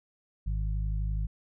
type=harmonic tone; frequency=51.91 Hz; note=G#1; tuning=in tune; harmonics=1 / 2 / 3; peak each=-28 / -36 / -39 dBFS; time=0.46-1.27 s; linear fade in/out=10 ms; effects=none